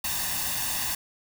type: noise with comb filter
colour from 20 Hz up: white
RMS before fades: -29 dBFS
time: 0.04-0.95 s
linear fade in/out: 5 ms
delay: 1.1 ms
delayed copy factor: +0.7
effects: none